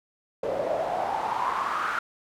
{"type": "noise with band-pass filter sweep", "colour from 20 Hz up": "pink", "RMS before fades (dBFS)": -28, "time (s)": [0.43, 1.99], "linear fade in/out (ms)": 5, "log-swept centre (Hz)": [520, 1400], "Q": 6.3, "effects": []}